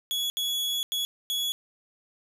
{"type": "tone bursts at uneven times", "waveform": "40% pulse", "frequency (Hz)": 3374, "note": "G#7", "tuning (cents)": 27, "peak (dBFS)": -25, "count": 4, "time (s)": [[0.11, 0.3], [0.37, 0.83], [0.92, 1.05], [1.3, 1.52]], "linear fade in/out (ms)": 0, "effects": []}